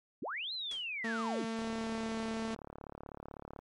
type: linear two-way sweep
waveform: sine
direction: up then down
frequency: 151.9 to 4186 to 151.9 Hz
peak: -36 dBFS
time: 0.22-1.45 s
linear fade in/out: 5 ms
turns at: 0.53 s
type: noise with exponential decay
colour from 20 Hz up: white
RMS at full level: -43 dBFS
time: 0.71-0.91 s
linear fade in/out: 1 ms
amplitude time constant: 42 ms
type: tone with pitch glide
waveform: sawtooth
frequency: 226.1 to 223.8 Hz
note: A3 to A3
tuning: +47 to +30 cents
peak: -31 dBFS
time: 1.04-2.55 s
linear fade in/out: 5 ms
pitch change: -17 cents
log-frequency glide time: 1.29-2.19 s
type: click train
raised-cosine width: 1 ms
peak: -31 dBFS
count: 73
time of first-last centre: 1.59-3.59 s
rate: 36 Hz
effects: low-pass 7000 Hz 12 dB/octave + MP3 48 kbps